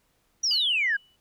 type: exponential sweep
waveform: sine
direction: down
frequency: 5920 to 1569 Hz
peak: -21 dBFS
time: 0.43-0.97 s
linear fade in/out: 10 ms
type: tone with exponential decay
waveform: sine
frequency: 2960 Hz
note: F#7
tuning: in tune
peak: -24 dBFS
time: 0.51-1.16 s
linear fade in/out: 2 ms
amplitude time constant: 140 ms
effects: tanh soft clip ceiling -15 dBFS + pink hiss -69 dBFS RMS until 1.2 s